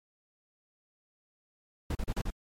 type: noise bursts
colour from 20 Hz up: brown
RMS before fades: -31 dBFS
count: 5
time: 1.9-2.304 s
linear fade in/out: 5 ms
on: 52 ms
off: 36 ms
effects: MP3 64 kbps